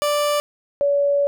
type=tone pair in turn; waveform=30% pulse / sine; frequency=587.3 / 568.6 Hz; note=D5 / C#5; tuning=0 / +44 cents; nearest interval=minor second; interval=56 cents; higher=first; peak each=-15 dBFS; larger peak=neither; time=0.02-0.4 / 0.81-1.27 s; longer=second; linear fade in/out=0 ms; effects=none